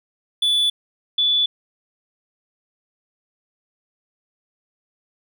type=tone pair in turn; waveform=triangle / sine; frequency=3460 / 3460 Hz; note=A7 / A7; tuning=-30 / -30 cents; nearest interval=unison; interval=0 cents; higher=neither; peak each=-14 / -15 dBFS; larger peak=first; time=0.42-0.7 / 1.18-1.46 s; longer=neither; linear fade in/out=5 ms; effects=none